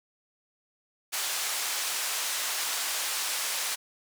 white band-pass noise, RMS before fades -31 dBFS, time 1.12-3.76 s, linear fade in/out 20 ms, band 700 to 9800 Hz, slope 12 dB/octave, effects none

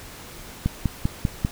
click train, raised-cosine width 5 ms, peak -8 dBFS, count 5, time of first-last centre 0.66-1.449 s, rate 5.07 Hz, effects pink hiss -41 dBFS RMS until 1.51 s

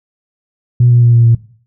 sine tone with pitch steps, 121.8 / 120.33 / 118.88 / 117.45 / 116.03 Hz, B2 / B2 / A#2 / A#2 / A#2, -24 / -45 / +34 / +13 / -8 cents, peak -4 dBFS, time 0.8-1.35 s, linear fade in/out 5 ms, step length 110 ms, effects noise-tail reverb RT60 0.5 s tail -19 dB re dry + tanh soft clip ceiling 0 dBFS

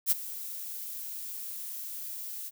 violet noise with ADSR envelope, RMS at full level -22 dBFS, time 0.06-2.51 s, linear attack 56 ms, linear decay 16 ms, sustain -17 dB, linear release 37 ms, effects none

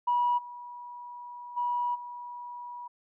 sine tone with level steps, 970 Hz, B5, 31 cents flat, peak -22 / -40 / -26 / -38 dBFS, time 0.07-2.88 s, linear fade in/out 10 ms, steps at 0.37 / 1.56 / 1.94 s, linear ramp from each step 20 ms, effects tanh soft clip ceiling -18 dBFS

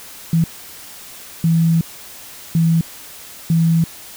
sine tone bursts at uneven times, 164.81 Hz, E3, in tune, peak -11 dBFS, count 4, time 0.33-0.44 / 1.44-1.81 / 2.55-2.81 / 3.5-3.84 s, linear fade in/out 2 ms, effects white hiss -37 dBFS RMS until 4.16 s

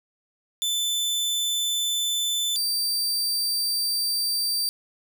sawtooth tone pair in turn, 3520 / 4668 Hz, A7 / D8, 0 / -11 cents, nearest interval perfect fourth, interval 489 cents, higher second, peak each -20 dBFS, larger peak neither, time 0.62-2.56 / 2.56-4.69 s, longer second, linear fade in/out 0 ms, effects none

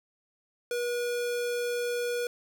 square tone, 482.7 Hz, B4, 40 cents flat, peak -29 dBFS, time 0.71-2.27 s, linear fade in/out 2 ms, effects none

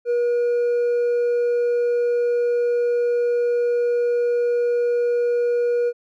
sine tone with hard clipping, 480 Hz, B4, 49 cents flat, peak -18 dBFS, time 0.05-5.93 s, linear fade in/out 50 ms, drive 2 dB, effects none

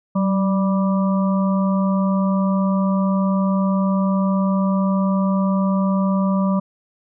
harmonic tone with a mistuned harmonic, 196 Hz, G3, in tune, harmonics 1 / 3 / 5 / 6, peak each -16 / -26 / -29 / -29 dBFS, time 0.15-6.6 s, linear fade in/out 10 ms, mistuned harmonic 1, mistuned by -46 cents, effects none

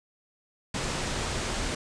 pink low-pass noise, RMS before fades -31 dBFS, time 0.74-1.75 s, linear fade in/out 5 ms, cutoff 8900 Hz, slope 48 dB/octave, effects none

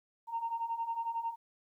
sine beating tone pair, 913 / 924 Hz, A#5 / A#5, -36 / -16 cents, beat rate 11 Hz, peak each -38 / -34 dBFS, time 0.27-1.36 s, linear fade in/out 50 ms, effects tanh soft clip ceiling -26 dBFS + 12-bit

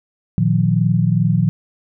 sine chord, Bb suspended fourth, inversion none, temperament equal with one note detuned, 116.54 / 155.56 / 178.28 Hz, Bb2 / Eb3 / F3, 0 / 0 / +36 cents, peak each -17 dBFS, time 0.38-1.49 s, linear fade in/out 0 ms, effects none

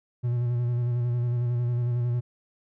triangle tone with vibrato, 120.9 Hz, B2, 36 cents flat, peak -21 dBFS, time 0.23-2.21 s, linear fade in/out 20 ms, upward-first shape square, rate 11 Hz, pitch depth 24 cents each way, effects none

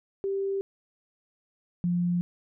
sine tone pair in turn, 392 / 175.53 Hz, G4 / F3, 0 / +9 cents, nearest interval octave + major second, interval 1391 cents, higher first, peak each -26 / -23 dBFS, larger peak second, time 0.24-0.61 / 1.84-2.21 s, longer neither, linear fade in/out 0 ms, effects none

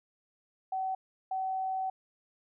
sine tone bursts at uneven times, 759 Hz, F#5, 44 cents sharp, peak -30 dBFS, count 2, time 0.72-0.95 / 1.31-1.9 s, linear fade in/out 5 ms, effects none

